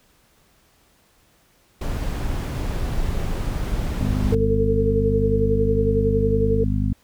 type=noise; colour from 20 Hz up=brown; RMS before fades=-24 dBFS; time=1.81-4.35 s; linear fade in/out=5 ms
type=harmonic tone; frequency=50.5 Hz; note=G#1; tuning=48 cents flat; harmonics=1 / 2 / 3 / 4 / 5; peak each=-23 / -23 / -29 / -26 / -27 dBFS; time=4.01-6.93 s; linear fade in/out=0 ms
type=tone with tremolo; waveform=sine; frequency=450 Hz; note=A4; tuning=39 cents sharp; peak=-17 dBFS; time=4.32-6.64 s; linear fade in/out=5 ms; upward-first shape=sine; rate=11 Hz; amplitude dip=55%
effects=pink hiss -59 dBFS RMS until 7.03 s